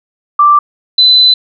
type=tone pair in turn; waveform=sine; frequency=1174.7 / 4016 Hz; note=D6 / B7; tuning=0 / +28 cents; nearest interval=octave + major sixth; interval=2128 cents; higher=second; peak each=-3 dBFS; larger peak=neither; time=0.39-0.59 / 0.98-1.34 s; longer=second; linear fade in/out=5 ms; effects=none